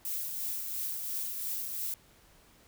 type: noise with tremolo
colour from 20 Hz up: violet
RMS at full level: -34 dBFS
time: 0.05-1.94 s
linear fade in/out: 2 ms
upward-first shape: triangle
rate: 2.9 Hz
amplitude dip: 40%
effects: pink hiss -61 dBFS RMS until 2.67 s